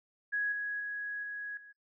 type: tone with level steps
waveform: sine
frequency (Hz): 1666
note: G#6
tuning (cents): +5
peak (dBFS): -29 / -33 / -35 / -37 / -50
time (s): 0.32-1.73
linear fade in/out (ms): 20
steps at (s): 0.52 / 0.8 / 1.23 / 1.57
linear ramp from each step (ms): 2
effects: noise-tail reverb RT60 0.1 s tail -23 dB re dry